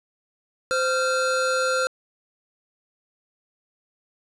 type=tone pair together; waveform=square; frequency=518 / 1383 Hz; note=C5 / F6; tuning=-17 / -17 cents; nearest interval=octave + perfect fourth; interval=1700 cents; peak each=-24 dBFS; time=0.71-1.87 s; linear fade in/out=0 ms; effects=resampled to 22050 Hz + 10-bit